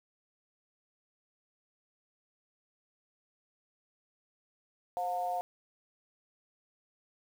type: tone with amplitude modulation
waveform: sine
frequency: 714 Hz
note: F5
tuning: 38 cents sharp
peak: -27 dBFS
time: 4.97-5.41 s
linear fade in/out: 0 ms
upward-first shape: sine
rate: 191 Hz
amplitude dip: 80%
effects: 9-bit